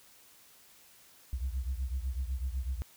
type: beating tone pair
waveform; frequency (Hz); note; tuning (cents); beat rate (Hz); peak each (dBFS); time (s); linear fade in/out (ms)
sine; 62.3 / 70.3; B1 / C#2; +16 / +25; 8; -32 / -35; 1.33-2.82; 0
effects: tanh soft clip ceiling -27 dBFS + white hiss -59 dBFS RMS until 2.96 s